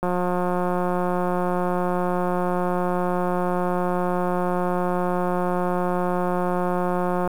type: click train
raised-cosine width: 1 ms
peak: -11 dBFS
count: 1298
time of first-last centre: 0.03-7.276 s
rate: 179 Hz
effects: 7-bit